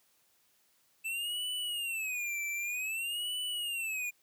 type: tone with vibrato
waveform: square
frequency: 2637 Hz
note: E7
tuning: in tune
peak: -34 dBFS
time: 1.04-4.11 s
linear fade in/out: 20 ms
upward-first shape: sine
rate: 0.53 Hz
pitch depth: 210 cents each way
effects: white hiss -70 dBFS RMS until 4.22 s + high-pass 80 Hz 12 dB/octave